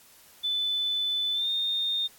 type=tone with pitch glide; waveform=sine; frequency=3503 to 3652 Hz; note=A7 to A#7; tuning=-8 to -36 cents; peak=-25 dBFS; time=0.43-2.08 s; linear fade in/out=20 ms; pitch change=+72 cents; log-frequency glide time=1.33-1.49 s; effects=white hiss -55 dBFS RMS until 2.18 s + AAC 64 kbps